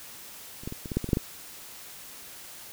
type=clicks; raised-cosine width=3 ms; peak=-30 / -20 / -23 / -24 / -19 / -11 / -18 / -20 / -8 / -13 dBFS; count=10; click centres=0.635 / 0.675 / 0.724 / 0.858 / 0.918 / 0.97 / 1.043 / 1.09 / 1.132 / 1.171 s; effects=white hiss -45 dBFS RMS until 2.72 s

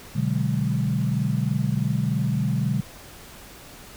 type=chord; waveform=sine; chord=G# half-diminished seventh; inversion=first; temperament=equal; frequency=123.47 / 146.83 / 185 / 207.7 Hz; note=B2 / D3 / F#3 / G#3; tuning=0 / 0 / 0 / 0 cents; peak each=-25 / -25 / -28 / -28 dBFS; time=0.15-2.81 s; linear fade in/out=10 ms; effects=pink hiss -44 dBFS RMS until 3.96 s

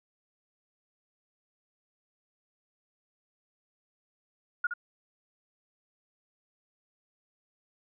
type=tone with echo; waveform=sine; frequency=1430 Hz; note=F6; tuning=41 cents sharp; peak=-24 dBFS; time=4.64-4.67 s; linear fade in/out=5 ms; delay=68 ms; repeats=1; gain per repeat=-7 dB; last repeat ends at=4.738 s; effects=none

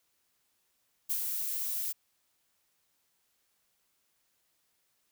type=noise with ADSR envelope; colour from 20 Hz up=violet; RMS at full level=-30 dBFS; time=1.09-1.93 s; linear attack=17 ms; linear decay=72 ms; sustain=-4 dB; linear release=19 ms; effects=white hiss -75 dBFS RMS until 5.11 s

